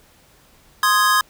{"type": "chord", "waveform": "square", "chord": "Ab major", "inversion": "first", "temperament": "equal", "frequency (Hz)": [1046.5, 1244.5, 1661.2], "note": ["C6", "Eb6", "Ab6"], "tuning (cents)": [0, 0, 0], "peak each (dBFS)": -19, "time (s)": [0.83, 1.21], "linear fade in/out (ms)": 2, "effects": ["pink hiss -53 dBFS RMS until 1.29 s"]}